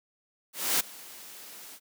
white noise with ADSR envelope, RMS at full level -24 dBFS, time 0.53-1.8 s, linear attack 270 ms, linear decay 11 ms, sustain -22 dB, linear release 55 ms, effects high-pass 200 Hz 12 dB/octave

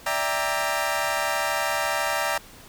20% pulse chord, E half-diminished seventh, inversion third, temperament equal with one note detuned, 587.3 / 659.3 / 794.5 / 932.3 Hz, D5 / E5 / G5 / Bb5, 0 / 0 / +23 / 0 cents, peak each -24 dBFS, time 0.06-2.38 s, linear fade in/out 5 ms, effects pink hiss -47 dBFS RMS until 2.68 s

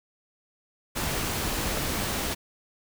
pink noise, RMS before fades -29 dBFS, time 0.95-2.35 s, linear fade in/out 20 ms, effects none

